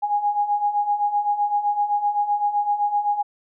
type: beating tone pair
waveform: sine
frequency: 819 / 826.8 Hz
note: G#5 / G#5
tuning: -24 / -8 cents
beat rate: 7.8 Hz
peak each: -25 / -20 dBFS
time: 0.02-3.23 s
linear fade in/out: 20 ms
effects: none